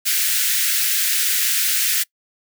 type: high-pass noise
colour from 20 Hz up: white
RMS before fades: -19 dBFS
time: 0.05-2.04 s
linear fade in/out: 20 ms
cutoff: 1500 Hz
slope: 48 dB/octave
effects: noise-tail reverb RT60 0.1 s tail -24 dB re dry